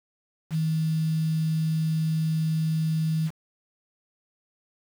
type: tone with quantisation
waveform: sine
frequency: 159 Hz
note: D#3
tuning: 38 cents sharp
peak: -22 dBFS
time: 0.5-3.31 s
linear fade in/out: 50 ms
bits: 7
effects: none